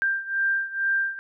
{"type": "beating tone pair", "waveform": "sine", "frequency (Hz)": [1583, 1585.2], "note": ["G6", "G6"], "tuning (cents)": [17, 19], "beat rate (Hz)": 2.2, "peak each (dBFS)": [-24, -27], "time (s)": [0.02, 1.19], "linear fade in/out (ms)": 0, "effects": []}